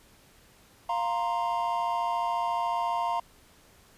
triangle chord, F suspended fourth, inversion none, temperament equal, 698.5 / 932.3 / 1046.5 Hz, F5 / Bb5 / C6, 0 / 0 / 0 cents, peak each -29 / -27 / -31 dBFS, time 0.89-3.2 s, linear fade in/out 5 ms, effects pink hiss -58 dBFS RMS until 3.97 s + resampled to 32000 Hz

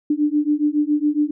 sine beating tone pair, 293.7 / 300.9 Hz, D4 / D4, 0 / +42 cents, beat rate 7.2 Hz, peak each -19 dBFS, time 0.1-1.31 s, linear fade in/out 5 ms, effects none

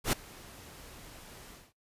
pink noise with ADSR envelope, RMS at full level -26 dBFS, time 0.04-1.73 s, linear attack 87 ms, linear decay 7 ms, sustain -24 dB, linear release 220 ms, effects noise-tail reverb RT60 0.2 s tail -26 dB re dry + resampled to 32000 Hz

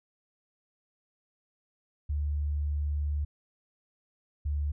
sine tone pair in turn, 73.42 / 73.15 Hz, D2 / D2, 0 / -6 cents, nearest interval unison, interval 6 cents, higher first, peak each -27 dBFS, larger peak neither, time 2.09-3.25 / 4.45-4.72 s, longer first, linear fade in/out 10 ms, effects none

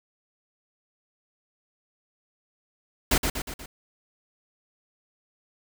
pink noise with echo, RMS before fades -21 dBFS, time 3.11-3.18 s, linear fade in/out 5 ms, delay 120 ms, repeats 4, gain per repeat -5 dB, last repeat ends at 3.66 s, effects none

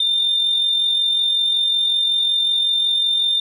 sine tone with amplitude modulation, 3603 Hz, A7, 40 cents sharp, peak -12 dBFS, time 0-3.4 s, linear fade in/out 5 ms, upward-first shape sine, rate 45.4 Hz, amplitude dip 45%, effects tanh soft clip ceiling -11 dBFS

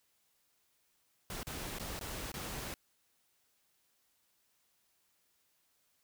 pink noise with dropouts, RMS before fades -42 dBFS, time 1.3-2.74 s, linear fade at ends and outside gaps 1 ms, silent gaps 1.431-1.469 / 1.786-1.797 / 1.992-2.011 / 2.318-2.34 s, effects white hiss -75 dBFS RMS until 6.03 s

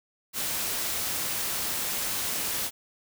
white noise, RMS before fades -30 dBFS, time 0.33-2.71 s, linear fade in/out 50 ms, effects none

